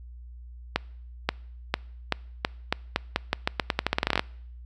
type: accelerating click train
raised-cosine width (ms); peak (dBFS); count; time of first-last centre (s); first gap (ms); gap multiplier
0.3; -6; 23; 0.76-4.194; 530; 0.85
effects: noise-tail reverb RT60 0.7 s tail -25 dB re dry + added 60 Hz sine -41 dBFS peak until 4.65 s